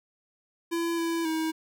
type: tone with pitch steps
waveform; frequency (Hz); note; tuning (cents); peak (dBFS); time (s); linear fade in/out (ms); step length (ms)
square; 336.8 / 333 / 319.3; E4 / E4 / D#4; +37 / +18 / +45; -27; 0.71-1.52; 20; 270
effects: none